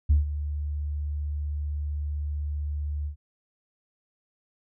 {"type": "tone with ADSR envelope", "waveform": "sine", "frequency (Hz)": 73.7, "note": "D2", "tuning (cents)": 7, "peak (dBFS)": -13, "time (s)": [0.09, 3.16], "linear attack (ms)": 16, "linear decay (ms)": 140, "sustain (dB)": -14, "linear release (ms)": 100, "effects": ["tanh soft clip ceiling -13 dBFS"]}